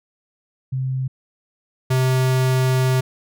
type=tone pair in turn; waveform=sine / square; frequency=131 / 129.57 Hz; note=C3 / C3; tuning=+2 / -17 cents; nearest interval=unison; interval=19 cents; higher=first; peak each=-20 / -16 dBFS; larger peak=second; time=0.72-1.08 / 1.9-3.01 s; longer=second; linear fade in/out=10 ms; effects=none